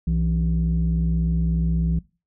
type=tone pair together; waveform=sine; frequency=62.6 / 165.97 Hz; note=B1 / E3; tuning=+24 / +12 cents; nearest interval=octave + perfect fourth; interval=1688 cents; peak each=-20 dBFS; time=0.07-1.99 s; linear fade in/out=5 ms; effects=noise-tail reverb RT60 0.3 s tail -21 dB re dry + tanh soft clip ceiling -14 dBFS